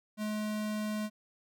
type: tone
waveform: square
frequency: 212.7 Hz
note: G#3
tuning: 42 cents sharp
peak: -33 dBFS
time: 0.17-1.1 s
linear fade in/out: 50 ms
effects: none

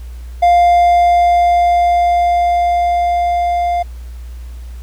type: tone with level ramp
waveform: triangle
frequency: 700 Hz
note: F5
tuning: 4 cents sharp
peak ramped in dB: -4 to -11 dBFS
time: 0.42-3.83 s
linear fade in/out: 10 ms
effects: added 60 Hz sine -26 dBFS peak until 4.82 s + pink hiss -47 dBFS RMS until 4.82 s

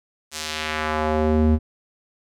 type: tone with band-pass filter sweep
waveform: square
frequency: 77.6 Hz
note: D#2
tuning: 4 cents flat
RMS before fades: -21 dBFS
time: 0.31-1.59 s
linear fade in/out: 50 ms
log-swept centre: 7200 to 160 Hz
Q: 1
effects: none

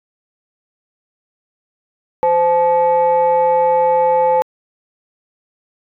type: tone pair together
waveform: sine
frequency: 517 / 865 Hz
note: C5 / A5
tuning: -21 / -30 cents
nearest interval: major sixth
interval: 891 cents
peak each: -12 dBFS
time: 2.23-4.42 s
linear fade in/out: 0 ms
effects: tanh soft clip ceiling -6 dBFS

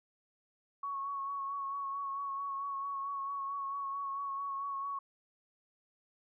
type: tone with vibrato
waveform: sine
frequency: 1108.7 Hz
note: C#6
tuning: in tune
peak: -35 dBFS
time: 0.83-4.99 s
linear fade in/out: 5 ms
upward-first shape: sine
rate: 4.5 Hz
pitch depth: 25 cents each way
effects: none

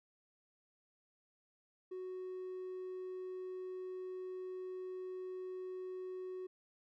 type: tone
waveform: triangle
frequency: 370 Hz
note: F#4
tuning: in tune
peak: -39 dBFS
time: 1.91-6.47 s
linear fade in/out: 10 ms
effects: tanh soft clip ceiling -36 dBFS

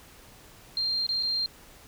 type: tone with dropouts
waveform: sine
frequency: 4186 Hz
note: C8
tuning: in tune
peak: -25 dBFS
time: 0.77-1.46 s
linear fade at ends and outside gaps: 1 ms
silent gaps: 1.066-1.09 / 1.227-1.232 s
effects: pink hiss -52 dBFS RMS until 1.87 s

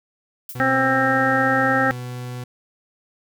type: noise with exponential decay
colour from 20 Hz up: violet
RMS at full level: -30 dBFS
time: 0.49-0.67 s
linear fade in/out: 2 ms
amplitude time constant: 38 ms
type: tone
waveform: 40% pulse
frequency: 124.2 Hz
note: B2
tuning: 10 cents sharp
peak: -28 dBFS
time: 0.55-2.44 s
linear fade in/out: 5 ms
type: harmonic tone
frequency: 264.9 Hz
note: C4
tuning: 22 cents sharp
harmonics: 1 / 2 / 3 / 5 / 6 / 7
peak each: -23 / -23 / -23 / -23 / -23 / -23 dBFS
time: 0.6-1.91 s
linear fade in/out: 0 ms
effects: none

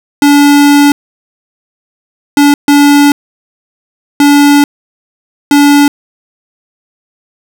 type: tone bursts at uneven times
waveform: square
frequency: 287.6 Hz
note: D4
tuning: 36 cents flat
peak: -3 dBFS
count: 5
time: 0.22-0.92 / 2.37-2.54 / 2.68-3.12 / 4.2-4.64 / 5.51-5.88 s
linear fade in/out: 2 ms
effects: none

